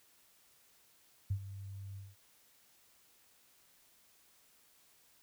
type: tone with ADSR envelope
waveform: sine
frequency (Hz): 98.3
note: G2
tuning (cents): +5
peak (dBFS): -29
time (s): 1.3-2.16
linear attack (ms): 10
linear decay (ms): 76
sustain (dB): -14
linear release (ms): 200
effects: white hiss -67 dBFS RMS until 5.22 s